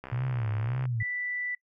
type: click train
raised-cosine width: 0.5 ms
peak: -25 dBFS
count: 55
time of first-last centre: 0.04-0.854 s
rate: 66.3 Hz
type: tone with vibrato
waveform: sine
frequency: 116.54 Hz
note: A#2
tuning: in tune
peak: -27 dBFS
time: 0.12-1.03 s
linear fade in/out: 5 ms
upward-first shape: sine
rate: 1.8 Hz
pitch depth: 170 cents each way
type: tone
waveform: sine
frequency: 1975.5 Hz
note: B6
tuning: in tune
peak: -30 dBFS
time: 1-1.55 s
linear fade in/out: 5 ms
effects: noise-tail reverb RT60 0.1 s tail -23 dB re dry